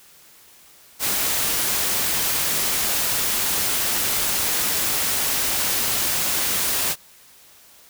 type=noise; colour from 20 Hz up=white; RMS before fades=-22 dBFS; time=0.99-6.96 s; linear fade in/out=50 ms; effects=white hiss -50 dBFS RMS until 7.89 s